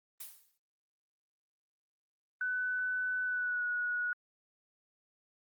blue noise with exponential decay, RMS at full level -41 dBFS, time 0.2-0.58 s, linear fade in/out 5 ms, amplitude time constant 82 ms
sine tone with pitch glide, 1500 to 1459.8 Hz, F#6 to F#6, +23 to -24 cents, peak -31 dBFS, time 2.41-4.13 s, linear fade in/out 2 ms, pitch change -47 cents, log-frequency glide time 3.24-3.66 s
effects Opus 24 kbps

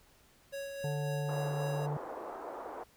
square tone with tremolo, 554.4 Hz, C#5, in tune, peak -38 dBFS, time 0.52-1.87 s, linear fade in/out 20 ms, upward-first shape sine, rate 3.7 Hz, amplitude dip 35%
harmonic tone, 146.83 Hz, D3, in tune, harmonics 1 / 3 / 5 / 6, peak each -33 / -43 / -47 / -49 dBFS, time 0.84-1.97 s, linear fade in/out 2 ms
white band-pass noise, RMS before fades -43 dBFS, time 1.28-2.84 s, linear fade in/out 10 ms, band 330 to 1000 Hz, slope 24 dB/octave
effects pink hiss -64 dBFS RMS until 2.96 s

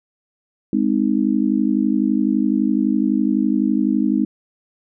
sine chord, Ab major, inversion none, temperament just, 207.7 / 259.6 / 311.5 Hz, Ab3 / C4 / Eb4, 0 / -13 / +2 cents, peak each -19 / -19 / -20 dBFS, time 0.73-4.25 s, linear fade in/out 2 ms, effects none

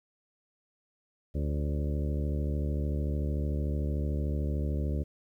harmonic tone with a mistuned harmonic, 73.42 Hz, D2, in tune, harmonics 1 / 2 / 3 / 4 / 5 / 6 / 7 / 8, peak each -29 / -35 / -39 / -41 / -43 / -45 / -46 / -47 dBFS, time 1.34-5.04 s, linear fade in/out 20 ms, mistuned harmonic 7, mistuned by +33 cents, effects 11-bit

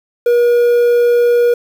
triangle tone with quantisation, 479.1 Hz, A#4, 47 cents sharp, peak -6 dBFS, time 0.26-1.54 s, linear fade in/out 5 ms, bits 6, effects none

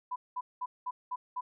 sine tone bursts, 995 Hz, B5, 13 cents sharp, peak -32 dBFS, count 6, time 0.11-1.41 s, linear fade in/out 10 ms, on 50 ms, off 200 ms, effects none

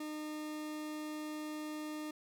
40% pulse tone, 305 Hz, D#4, 34 cents flat, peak -39 dBFS, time 0-2.11 s, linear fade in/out 5 ms, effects none

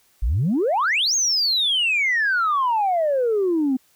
sine exponential two-way sweep, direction up then down, 46.25 to 6610 to 251.7 Hz, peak -16 dBFS, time 0.22-3.77 s, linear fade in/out 10 ms, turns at 1.15 s, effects tanh soft clip ceiling -14 dBFS + white hiss -60 dBFS RMS until 3.95 s

